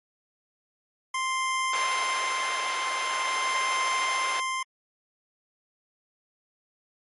25% pulse tone with tremolo, 1047 Hz, C6, 1 cent sharp, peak -21 dBFS, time 1.14-4.63 s, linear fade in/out 5 ms, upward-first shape sine, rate 0.46 Hz, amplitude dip 35%
pink band-pass noise, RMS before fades -34 dBFS, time 1.73-4.4 s, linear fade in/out 2 ms, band 650 to 3400 Hz, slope 12 dB/octave
effects high-pass 400 Hz 12 dB/octave + MP3 48 kbps

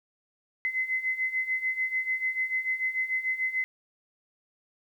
sine beating tone pair, 2041 / 2047.8 Hz, C7 / C7, -44 / -38 cents, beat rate 6.8 Hz, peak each -32 / -28 dBFS, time 0.65-3.64 s, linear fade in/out 0 ms, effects 10-bit

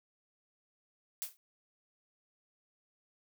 blue noise with exponential decay, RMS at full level -34 dBFS, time 1.22-1.37 s, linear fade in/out 0 ms, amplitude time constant 32 ms, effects none

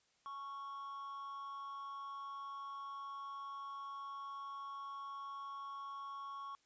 triangle tone with amplitude modulation, 1108 Hz, C#6, 1 cent flat, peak -40 dBFS, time 0.26-6.55 s, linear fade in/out 0 ms, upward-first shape sine, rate 261 Hz, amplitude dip 50%, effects white hiss -75 dBFS RMS until 6.65 s + resampled to 16000 Hz

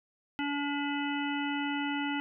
harmonic tone with a mistuned harmonic, 286.4 Hz, D4, 43 cents flat, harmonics 1 / 3 / 5 / 7 / 9 / 10, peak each -32 / -37 / -39 / -40 / -42 / -42 dBFS, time 0.39-2.2 s, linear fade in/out 0 ms, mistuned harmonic 10, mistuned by +64 cents, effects none

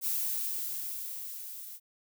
violet noise with level ramp, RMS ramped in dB -30 to -45 dBFS, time 0.01-1.8 s, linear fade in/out 50 ms, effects none

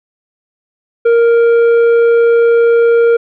sine tone with tanh clipping, 466.2 Hz, A#4, in tune, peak -7 dBFS, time 1.05-3.17 s, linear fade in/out 10 ms, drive 7 dB, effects none

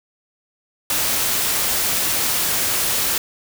white noise, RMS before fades -20 dBFS, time 0.9-3.18 s, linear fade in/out 2 ms, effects none

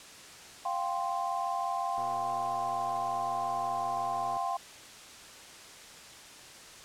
sine chord, F suspended second, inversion none, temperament equal, 698.5 / 784 / 1046.5 Hz, F5 / G5 / C6, 0 / 0 / 0 cents, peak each -34 dBFS, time 0.65-4.57 s, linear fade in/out 5 ms
click train, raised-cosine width 1 ms, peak -33 dBFS, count 290, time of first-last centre 1.98-4.368 s, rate 121 Hz
effects white hiss -49 dBFS RMS until 6.84 s + low-pass 8000 Hz 12 dB/octave

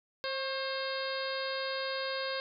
harmonic tone with a mistuned harmonic, 532 Hz, C5, 29 cents sharp, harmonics 1 / 2 / 3 / 4 / 5 / 6 / 7 / 8 / 9, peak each -36 / -41 / -40 / -45 / -46 / -47 / -43 / -43 / -44 dBFS, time 0.24-2.4 s, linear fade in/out 0 ms, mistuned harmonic 2, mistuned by +39 cents, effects none

